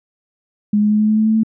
sine tone with pitch steps, 208.2 / 210 / 211.8 / 213.7 / 215.5 / 217.4 / 219.3 / 221.2 Hz, G#3 / G#3 / G#3 / G#3 / A3 / A3 / A3 / A3, +5 / +19 / +34 / +50 / -36 / -21 / -6 / +9 cents, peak -11 dBFS, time 0.73-1.434 s, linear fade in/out 5 ms, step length 88 ms, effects none

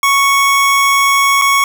25% pulse tone with dropouts, 1108.7 Hz, C#6, in tune, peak -5 dBFS, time 0.03-1.64 s, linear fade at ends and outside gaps 2 ms, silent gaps 1.415-1.419 s, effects none

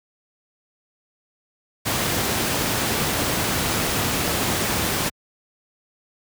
pink noise, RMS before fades -22 dBFS, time 1.85-5.1 s, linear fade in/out 20 ms, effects high-pass 80 Hz 12 dB/octave

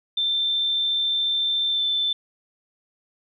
sine tone with pitch glide, 3563 to 3534 Hz, A7 to A7, +21 to +7 cents, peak -20 dBFS, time 0.17-2.13 s, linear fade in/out 5 ms, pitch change -14 cents, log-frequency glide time 1.7-1.83 s, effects none

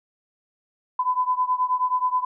sine beating tone pair, 1003 / 1012.4 Hz, B5 / B5, +26 / +43 cents, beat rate 9.4 Hz, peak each -22 / -24 dBFS, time 0.99-2.25 s, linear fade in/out 5 ms, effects none

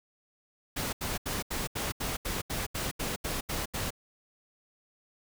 pink noise bursts, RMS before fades -33 dBFS, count 13, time 0.76-3.906 s, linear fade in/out 10 ms, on 170 ms, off 78 ms, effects none

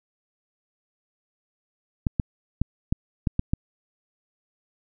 clicks, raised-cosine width 5 ms, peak -9 dBFS, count 7, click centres 2.068 / 2.198 / 2.616 / 2.925 / 3.272 / 3.394 / 3.535 s, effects none

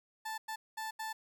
30% pulse tone bursts at uneven times, 880 Hz, A5, in tune, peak -35 dBFS, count 4, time 0.25-0.38 / 0.48-0.56 / 0.77-0.91 / 0.99-1.13 s, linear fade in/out 10 ms, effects none

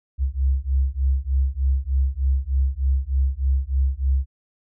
sine beating tone pair, 65.41 / 68.71 Hz, C2 / C#2, 0 / -15 cents, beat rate 3.3 Hz, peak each -21 dBFS, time 0.18-4.26 s, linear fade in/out 50 ms, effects none

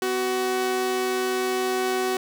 sawtooth tone pair together, 250 / 374.6 Hz, B3 / F#4, +21 / +21 cents, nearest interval perfect fifth, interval 700 cents, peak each -29 / -19 dBFS, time 0.02-2.17 s, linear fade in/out 2 ms, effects none

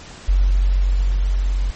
sine tone with level ramp, 46.25 Hz, F#1, in tune, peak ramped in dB -11 to -16 dBFS, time 0.28-1.71 s, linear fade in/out 10 ms, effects pink hiss -39 dBFS RMS until 1.75 s + MP3 32 kbps

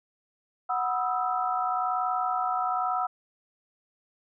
sine tone cluster, 739 / 979 / 1263 / 1324 Hz, F#5 / B5 / D#6 / E6, -2 / -15 / +26 / +7 cents, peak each -28 / -34 / -33 / -30 dBFS, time 0.69-3.07 s, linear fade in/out 10 ms, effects none

